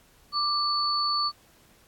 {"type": "tone pair together", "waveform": "sine", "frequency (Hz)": [1181, 4465], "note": ["D6", "C#8"], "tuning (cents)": [9, 12], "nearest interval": "octave + major seventh", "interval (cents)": 2303, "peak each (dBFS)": -26, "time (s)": [0.32, 1.32], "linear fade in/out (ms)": 50, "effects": ["pink hiss -59 dBFS RMS until 1.87 s", "AAC 64 kbps"]}